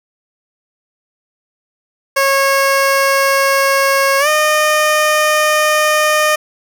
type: tone with pitch glide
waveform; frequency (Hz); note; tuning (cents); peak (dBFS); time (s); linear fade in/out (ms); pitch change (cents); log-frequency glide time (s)
15% pulse; 547 to 610.5; C#5 to D#5; -23 to -33; -4; 2.16-6.36; 10; +190; 4.19-4.28
effects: none